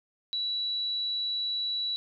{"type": "tone", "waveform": "sine", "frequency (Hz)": 3930, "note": "B7", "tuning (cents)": -9, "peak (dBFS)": -28, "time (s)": [0.33, 1.96], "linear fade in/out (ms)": 0, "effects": []}